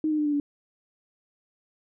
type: tone with pitch steps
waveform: sine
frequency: 311.1 / 305.2 / 299.5 / 293.8 / 288.3 Hz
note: D#4 / D#4 / D4 / D4 / D4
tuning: 0 / -33 / +34 / +1 / -32 cents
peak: -22 dBFS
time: 0.04-0.4 s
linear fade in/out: 2 ms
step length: 72 ms
effects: none